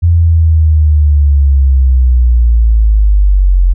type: linear sweep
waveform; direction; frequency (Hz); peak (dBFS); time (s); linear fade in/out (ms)
sine; down; 85.8 to 43.65; -4; 0.02-3.74; 20
effects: none